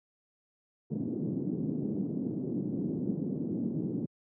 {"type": "band-pass noise", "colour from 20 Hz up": "pink", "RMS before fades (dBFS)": -33, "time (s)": [0.9, 4.06], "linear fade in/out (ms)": 10, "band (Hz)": [160, 320], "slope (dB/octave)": 24, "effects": ["high-pass 100 Hz 12 dB/octave"]}